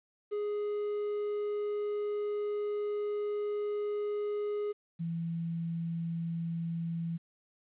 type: tone pair in turn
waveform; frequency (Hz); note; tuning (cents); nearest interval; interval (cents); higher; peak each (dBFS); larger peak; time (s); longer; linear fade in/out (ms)
triangle / sine; 415.3 / 167.02; G#4 / E3; 0 / +23; octave + major third; 1577; first; -29 / -32; first; 0.31-4.73 / 4.99-7.18; first; 20
effects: resampled to 8000 Hz + 11-bit